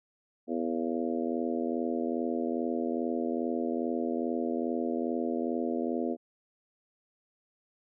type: harmonic tone with a mistuned harmonic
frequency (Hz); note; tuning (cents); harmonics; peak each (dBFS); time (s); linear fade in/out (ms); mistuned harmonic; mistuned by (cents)
82.41; E2; 0; 3 / 4 / 5 / 6 / 7 / 8; -32 / -34 / -36 / -38 / -39 / -40; 0.47-6.17; 50; 8; +66
effects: none